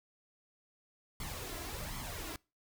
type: noise with flanger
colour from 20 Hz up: pink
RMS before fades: -42 dBFS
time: 1.2-2.36 s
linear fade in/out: 2 ms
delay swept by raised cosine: 0.92 to 3.02 ms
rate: 1.3 Hz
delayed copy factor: +0.65
effects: noise-tail reverb RT60 0.3 s tail -25 dB re dry